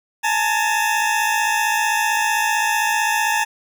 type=tone pair together; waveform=20% pulse; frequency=847 / 902.6 Hz; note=G#5 / A5; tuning=+34 / +44 cents; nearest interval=minor second; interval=110 cents; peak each=-15 dBFS; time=0.23-3.45 s; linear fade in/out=20 ms; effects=none